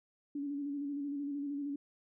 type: tone with vibrato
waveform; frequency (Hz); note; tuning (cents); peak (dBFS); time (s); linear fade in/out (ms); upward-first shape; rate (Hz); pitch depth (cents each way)
sine; 284.7; C#4; +46; -35; 0.35-1.76; 5; square; 13; 32
effects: none